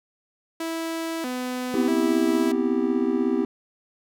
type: tone with vibrato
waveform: sawtooth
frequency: 287 Hz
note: D4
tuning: 40 cents flat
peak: -23 dBFS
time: 0.6-2.52 s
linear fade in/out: 5 ms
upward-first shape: square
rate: 0.78 Hz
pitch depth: 230 cents each way
type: chord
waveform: triangle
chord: C major seventh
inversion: third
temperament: just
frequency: 245.3 / 261.6 / 327 / 392.4 Hz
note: B3 / C4 / E4 / G4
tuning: -12 / 0 / -14 / +2 cents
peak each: -24 dBFS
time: 1.74-3.45 s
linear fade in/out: 2 ms
effects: none